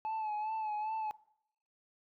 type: tone with vibrato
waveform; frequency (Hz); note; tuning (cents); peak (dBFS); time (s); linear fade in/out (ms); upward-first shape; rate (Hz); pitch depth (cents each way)
sine; 862; A5; -36; -31; 0.05-1.11; 0; sine; 2.5; 45
effects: noise-tail reverb RT60 0.7 s tail -23 dB re dry + tanh soft clip ceiling -33 dBFS